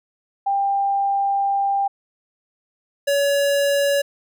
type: tone pair in turn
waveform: sine / square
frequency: 794 / 565 Hz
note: G5 / C#5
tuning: +22 / +33 cents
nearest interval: tritone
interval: 589 cents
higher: first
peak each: -17 dBFS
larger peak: neither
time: 0.46-1.88 / 3.07-4.02 s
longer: first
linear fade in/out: 10 ms
effects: none